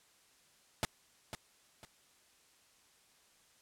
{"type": "noise with echo", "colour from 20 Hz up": "pink", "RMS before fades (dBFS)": -32, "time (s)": [0.83, 0.85], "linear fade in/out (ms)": 0, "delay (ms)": 500, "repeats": 2, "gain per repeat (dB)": -10, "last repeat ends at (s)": 1.85, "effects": ["white hiss -67 dBFS RMS until 3.61 s", "low-pass 10000 Hz 12 dB/octave"]}